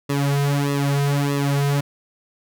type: tone with flanger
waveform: sawtooth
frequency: 141.6 Hz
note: C#3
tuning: 37 cents sharp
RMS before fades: -20 dBFS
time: 0.09-1.81 s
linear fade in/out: 10 ms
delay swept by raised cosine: 1.3 to 3.5 ms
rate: 1.6 Hz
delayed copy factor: -0.95
effects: none